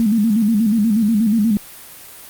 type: tone with vibrato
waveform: sine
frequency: 217.5 Hz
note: A3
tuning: 20 cents flat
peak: -12 dBFS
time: 0-1.57 s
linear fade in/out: 0 ms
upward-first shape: square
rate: 8.3 Hz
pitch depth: 94 cents each way
effects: white hiss -38 dBFS RMS until 2.29 s + Opus 32 kbps